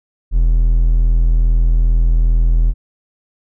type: tone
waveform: triangle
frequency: 41.2 Hz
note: E1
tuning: in tune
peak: -7 dBFS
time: 0.31-2.74 s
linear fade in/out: 50 ms
effects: none